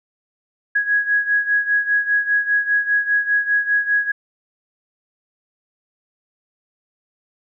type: beating tone pair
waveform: sine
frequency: 1661.2 / 1666.2 Hz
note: G#6 / G#6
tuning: 0 / +5 cents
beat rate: 5 Hz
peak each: -17 / -21 dBFS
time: 0.75-4.12 s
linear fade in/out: 10 ms
effects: none